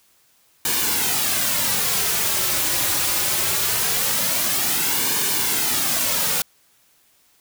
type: noise with flanger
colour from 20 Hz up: white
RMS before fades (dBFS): -21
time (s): 0.65-6.42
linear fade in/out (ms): 2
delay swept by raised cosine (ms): 1.5 to 4.5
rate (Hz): 0.22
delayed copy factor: -0.6
effects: white hiss -59 dBFS RMS until 7.4 s